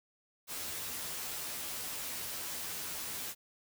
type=noise with comb filter; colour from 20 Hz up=white; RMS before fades=-40 dBFS; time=0.47-3.35 s; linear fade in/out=50 ms; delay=12 ms; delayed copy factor=+0.7; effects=none